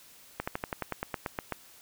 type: slowing click train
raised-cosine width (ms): 0.5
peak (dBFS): -16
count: 12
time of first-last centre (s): 0.4-1.523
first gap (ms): 75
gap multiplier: 1.06
effects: white hiss -55 dBFS RMS until 1.81 s